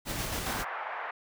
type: noise with tremolo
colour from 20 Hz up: pink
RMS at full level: -33 dBFS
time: 0.05-0.65 s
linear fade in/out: 50 ms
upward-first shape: square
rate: 7.3 Hz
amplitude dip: 25%
type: band-pass noise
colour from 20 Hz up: pink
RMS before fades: -37 dBFS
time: 0.46-1.11 s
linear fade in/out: 5 ms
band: 710 to 1900 Hz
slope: 24 dB/octave
effects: none